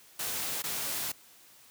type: noise with dropouts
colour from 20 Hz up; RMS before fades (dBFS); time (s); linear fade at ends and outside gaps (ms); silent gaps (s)
white; -34; 0.19-1.12; 5; 0.622-0.638
effects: white hiss -57 dBFS RMS until 1.7 s + high-pass 80 Hz 12 dB/octave